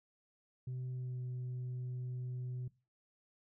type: tone with pitch glide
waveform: sine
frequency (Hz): 127.3 to 125.47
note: C3 to B2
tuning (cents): -47 to +28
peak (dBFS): -36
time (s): 0.67-2.68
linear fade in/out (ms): 5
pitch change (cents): -25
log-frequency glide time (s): 0.91-1.2
effects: noise-tail reverb RT60 0.3 s tail -21 dB re dry + tanh soft clip ceiling -37 dBFS